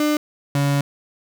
35% pulse tone pair in turn, 300 / 141.58 Hz, D4 / C#3, +37 / +37 cents, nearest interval octave + minor second, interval 1300 cents, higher first, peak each -15 dBFS, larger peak neither, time 0-0.17 / 0.55-0.81 s, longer second, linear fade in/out 2 ms, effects none

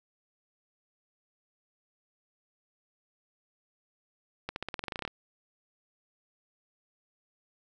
accelerating click train, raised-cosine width 0.3 ms, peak -18 dBFS, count 14, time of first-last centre 4.49-5.077 s, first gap 71 ms, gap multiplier 0.92, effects none

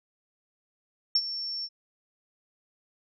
sine tone with ADSR envelope, 5440 Hz, F8, 46 cents flat, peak -18 dBFS, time 1.15-1.69 s, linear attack 4 ms, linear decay 53 ms, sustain -13 dB, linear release 48 ms, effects none

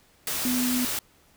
sine tone in noise, 249.6 Hz, B3, 19 cents sharp, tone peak -24 dBFS, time 0.45-0.85 s, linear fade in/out 2 ms, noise white, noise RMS -29 dBFS, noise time 0.27-0.99 s, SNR +2 dB, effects pink hiss -60 dBFS RMS until 1.36 s

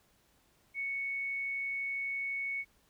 sine tone, 2217 Hz, C#7, in tune, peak -33 dBFS, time 0.74-2.65 s, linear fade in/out 50 ms, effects pink hiss -69 dBFS RMS until 2.89 s

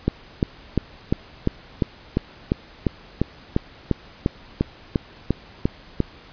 click train, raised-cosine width 3 ms, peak -5 dBFS, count 18, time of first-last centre 0.08-6.003 s, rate 2.87 Hz, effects pink hiss -46 dBFS RMS until 6.32 s + resampled to 11025 Hz

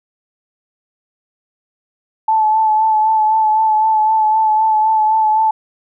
sine tone with vibrato, 870 Hz, A5, 20 cents flat, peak -10 dBFS, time 2.28-5.51 s, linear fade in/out 5 ms, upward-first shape sine, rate 3.9 Hz, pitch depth 25 cents each way, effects none

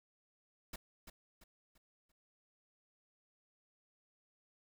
pink noise with echo, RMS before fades -45 dBFS, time 0.73-0.76 s, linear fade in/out 5 ms, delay 340 ms, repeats 4, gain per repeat -8 dB, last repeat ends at 2.12 s, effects none

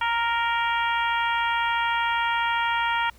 harmonic tone, 466.2 Hz, A#4, in tune, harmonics 2 / 3 / 4 / 5 / 6 / 7, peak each -24 / -28 / -30 / -32 / -34 / -35 dBFS, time 0.01-3.1 s, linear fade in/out 5 ms, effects added 60 Hz sine -50 dBFS peak until 3.18 s + pink hiss -56 dBFS RMS until 3.18 s

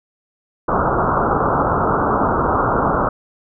white low-pass noise, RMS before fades -17 dBFS, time 0.68-3.09 s, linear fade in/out 5 ms, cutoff 1400 Hz, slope 96 dB/octave, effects none

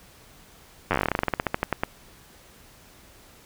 slowing click train, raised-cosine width 0.5 ms, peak -7 dBFS, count 23, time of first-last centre 0.91-1.835 s, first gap 10 ms, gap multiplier 1.12, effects pink hiss -52 dBFS RMS until 3.45 s

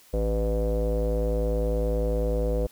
square tone with low-pass filter, 55 Hz, A1, in tune, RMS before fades -25 dBFS, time 0.13-2.67 s, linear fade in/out 10 ms, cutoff 530 Hz, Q 9.8, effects white hiss -55 dBFS RMS until 2.71 s

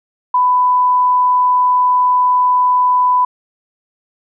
sine tone, 997 Hz, B5, 16 cents sharp, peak -9 dBFS, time 0.34-3.25 s, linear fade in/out 5 ms, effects none

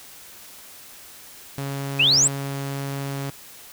sawtooth tone, 138.59 Hz, C#3, in tune, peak -23 dBFS, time 1.58-3.3 s, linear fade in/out 0 ms
sine exponential sweep, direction up, 2447 to 8340 Hz, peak -14 dBFS, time 1.99-2.28 s, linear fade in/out 10 ms
effects white hiss -44 dBFS RMS until 3.72 s

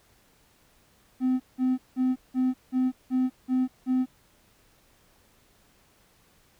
triangle tone bursts, 256.4 Hz, C4, 35 cents flat, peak -18 dBFS, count 8, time 1.2-4.06 s, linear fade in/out 50 ms, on 200 ms, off 180 ms, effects tanh soft clip ceiling -16 dBFS + pink hiss -62 dBFS RMS until 6.59 s

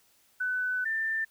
sine tone pair in turn, 1501 / 1785 Hz, F#6 / A6, +24 / +24 cents, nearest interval minor third, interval 300 cents, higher second, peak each -27 dBFS, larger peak neither, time 0.4-0.85 / 0.85-1.25 s, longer first, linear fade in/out 10 ms, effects white hiss -65 dBFS RMS until 1.3 s

